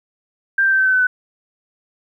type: tone with pitch steps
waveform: sine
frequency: 1584 / 1569.4 / 1555 / 1540.7 / 1526.5 / 1512.5 / 1498.6 Hz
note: G6 / G6 / G6 / G6 / G6 / F#6 / F#6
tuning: +18 / +2 / -14 / -30 / -46 / +38 / +22 cents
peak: -12 dBFS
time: 0.58-1.07 s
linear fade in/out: 5 ms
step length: 70 ms
effects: 9-bit